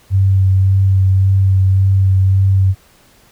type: tone with vibrato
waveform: sine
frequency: 95.9 Hz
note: G2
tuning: 37 cents flat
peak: -8 dBFS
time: 0.1-2.75 s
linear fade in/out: 50 ms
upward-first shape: sine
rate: 1.8 Hz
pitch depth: 16 cents each way
effects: pink hiss -49 dBFS RMS until 3.31 s